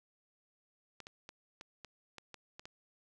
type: clicks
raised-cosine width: 0.2 ms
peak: -30 dBFS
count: 9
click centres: 1.003 / 1.069 / 1.291 / 1.611 / 1.847 / 2.183 / 2.343 / 2.595 / 2.655 s
effects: none